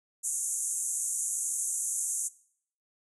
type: band-pass noise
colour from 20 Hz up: pink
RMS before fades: -32 dBFS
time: 0.23-2.29 s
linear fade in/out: 20 ms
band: 6400 to 11000 Hz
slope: 96 dB/octave
effects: noise-tail reverb RT60 0.6 s tail -20 dB re dry